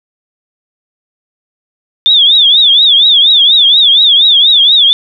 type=tone with vibrato; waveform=sine; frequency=3520 Hz; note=A7; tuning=in tune; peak=-3 dBFS; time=2.06-4.93 s; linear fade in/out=0 ms; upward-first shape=triangle; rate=4.2 Hz; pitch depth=180 cents each way; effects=none